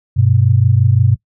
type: tone pair together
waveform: sine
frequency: 98.6 / 124.4 Hz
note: G2 / B2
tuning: +11 / +13 cents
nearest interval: major third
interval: 402 cents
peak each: -11 dBFS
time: 0.16-1.16 s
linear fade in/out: 20 ms
effects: noise-tail reverb RT60 0.1 s tail -22 dB re dry